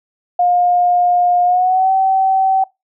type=tone with pitch glide; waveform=sine; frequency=711 to 766.4 Hz; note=F5 to G5; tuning=+31 to -39 cents; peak=-10 dBFS; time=0.39-2.64 s; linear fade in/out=5 ms; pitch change=+130 cents; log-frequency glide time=1.44-1.91 s; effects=noise-tail reverb RT60 0.2 s tail -23 dB re dry